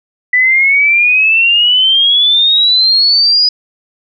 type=exponential sweep; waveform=sine; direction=up; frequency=1975.5 to 4978 Hz; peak=-6 dBFS; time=0.33-3.49 s; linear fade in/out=5 ms; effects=none